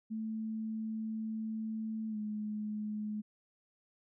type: tone with pitch glide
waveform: sine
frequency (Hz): 220 to 211.9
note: A3 to G#3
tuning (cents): 0 to +35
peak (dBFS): -35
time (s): 0.1-3.22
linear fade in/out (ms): 20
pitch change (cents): -65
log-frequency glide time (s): 2.09-2.17
effects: none